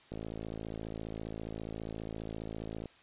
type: click train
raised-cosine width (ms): 2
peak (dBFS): -27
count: 151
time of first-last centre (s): 0.12-2.857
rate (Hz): 54.8
effects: white hiss -60 dBFS RMS until 3.02 s + resampled to 8000 Hz